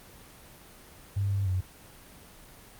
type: tone with pitch steps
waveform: sine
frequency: 99.4 / 98.8 / 92.7 Hz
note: G2 / G2 / F#2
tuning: +25 / +14 / +4 cents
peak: -25 dBFS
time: 1.16-1.61 s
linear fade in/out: 10 ms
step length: 150 ms
effects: pink hiss -51 dBFS RMS until 2.79 s + Opus 24 kbps